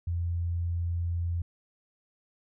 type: tone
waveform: sine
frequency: 85.7 Hz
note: F2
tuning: 32 cents flat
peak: -27 dBFS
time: 0.07-1.42 s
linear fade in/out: 5 ms
effects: none